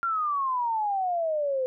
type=exponential sweep; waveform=sine; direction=down; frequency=1393 to 506 Hz; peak=-24 dBFS; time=0.03-1.66 s; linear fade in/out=0 ms; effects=none